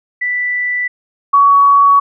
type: tone pair in turn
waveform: sine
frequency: 1976 / 1125.7 Hz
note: B6 / C#6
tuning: 0 / +26 cents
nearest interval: minor seventh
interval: 974 cents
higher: first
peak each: -14 / -5 dBFS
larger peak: second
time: 0.21-0.88 / 1.33-2 s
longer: neither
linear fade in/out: 10 ms
effects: none